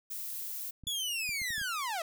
violet noise, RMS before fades -39 dBFS, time 0.1-0.71 s, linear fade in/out 10 ms
clicks, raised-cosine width 5 ms, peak -37 dBFS, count 7, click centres 0.837 / 0.87 / 1.292 / 1.417 / 1.505 / 1.581 / 1.615 s
sawtooth linear sweep, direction down, 3456 to 624 Hz, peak -29 dBFS, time 0.87-2.02 s, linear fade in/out 2 ms
effects none

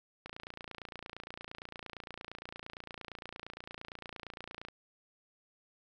click train, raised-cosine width 0.3 ms, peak -27 dBFS, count 128, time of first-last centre 0.26-4.685 s, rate 28.7 Hz, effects none

